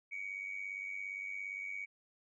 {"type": "tone with amplitude modulation", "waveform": "sine", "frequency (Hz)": 2258, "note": "C#7", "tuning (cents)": 31, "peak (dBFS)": -35, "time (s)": [0.11, 1.86], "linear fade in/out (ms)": 20, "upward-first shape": "sine", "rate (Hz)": 97.4, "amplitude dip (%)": 75, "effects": ["tanh soft clip ceiling -33 dBFS"]}